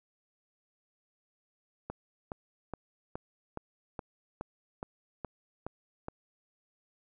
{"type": "click train", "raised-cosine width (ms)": 1, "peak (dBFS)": -23, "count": 11, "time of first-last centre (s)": [1.9, 6.084], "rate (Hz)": 2.39, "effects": []}